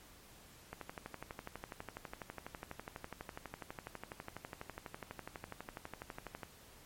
click train, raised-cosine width 0.5 ms, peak -28 dBFS, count 70, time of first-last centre 0.73-6.432 s, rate 12.1 Hz, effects pink hiss -59 dBFS RMS until 6.85 s + MP3 64 kbps

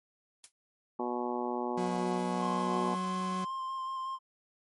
blue noise with exponential decay, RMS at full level -41 dBFS, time 0.44-0.52 s, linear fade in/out 0 ms, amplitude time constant 17 ms
harmonic tone, 122.1 Hz, B2, 19 cents flat, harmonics 2 / 3 / 4 / 5 / 6 / 7 / 8 / 9, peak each -37 / -36 / -41 / -42 / -42 / -37 / -44 / -43 dBFS, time 0.99-2.95 s, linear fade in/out 5 ms
40% pulse tone with pitch glide, 181.2 to 185.65 Hz, F#3 to F#3, -36 to +6 cents, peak -33 dBFS, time 1.77-3.45 s, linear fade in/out 10 ms, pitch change +42 cents, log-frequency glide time 1.95-3.07 s
triangle tone with vibrato, 1055 Hz, C6, 14 cents sharp, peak -32 dBFS, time 2.39-4.19 s, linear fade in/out 50 ms, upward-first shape square, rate 5.4 Hz, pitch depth 12 cents each way
effects MP3 48 kbps

